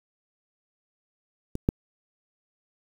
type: clicks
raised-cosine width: 3 ms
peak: -17 / -7 dBFS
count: 2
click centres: 1.554 / 1.689 s
effects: 7-bit